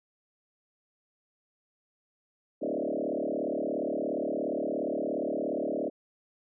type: tone with frequency modulation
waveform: sine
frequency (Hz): 440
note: A4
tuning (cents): 0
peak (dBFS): -28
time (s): 2.61-5.9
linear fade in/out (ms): 20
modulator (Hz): 37.1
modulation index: 5.3
effects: none